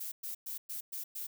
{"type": "noise bursts", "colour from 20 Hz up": "violet", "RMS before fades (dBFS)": -40, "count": 6, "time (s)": [0, 1.27], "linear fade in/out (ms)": 10, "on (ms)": 120, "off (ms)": 110, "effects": []}